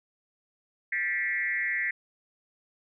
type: tone with frequency modulation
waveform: sine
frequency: 1947 Hz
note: B6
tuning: 25 cents flat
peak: -26 dBFS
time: 0.92-1.91 s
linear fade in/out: 5 ms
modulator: 183 Hz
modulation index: 1.2
effects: none